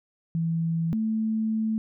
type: tone pair in turn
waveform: sine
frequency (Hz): 164.81 / 220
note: E3 / A3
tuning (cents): 0 / 0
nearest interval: perfect fourth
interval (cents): 500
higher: second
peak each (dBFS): -23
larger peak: neither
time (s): 0.35-0.93 / 0.93-1.78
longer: second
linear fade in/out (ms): 0
effects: none